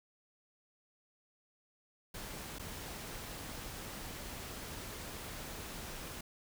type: noise with dropouts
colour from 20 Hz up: pink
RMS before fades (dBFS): -45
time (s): 2.14-6.21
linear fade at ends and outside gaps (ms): 5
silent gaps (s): 2.586-2.594
effects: none